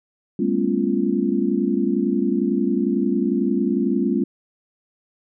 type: tone cluster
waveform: sine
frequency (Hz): 197.5 / 217.6 / 248.7 / 279.7 / 346.3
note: G3 / A3 / B3 / C#4 / F4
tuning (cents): +13 / -19 / +12 / +16 / -15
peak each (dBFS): -24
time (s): 0.39-4.24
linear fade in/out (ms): 5
effects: none